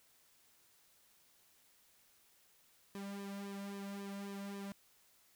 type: tone with flanger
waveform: sawtooth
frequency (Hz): 199.1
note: G3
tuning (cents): +27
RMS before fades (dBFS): -45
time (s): 2.95-4.72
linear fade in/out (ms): 0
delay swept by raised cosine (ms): 1.4 to 2.4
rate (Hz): 3.7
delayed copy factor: -0.8
effects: white hiss -69 dBFS RMS until 5.35 s